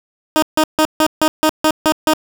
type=tone bursts; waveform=15% pulse; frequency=311.1 Hz; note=D#4; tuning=in tune; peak=-4 dBFS; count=9; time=0.36-2.136 s; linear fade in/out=0 ms; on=64 ms; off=150 ms; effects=none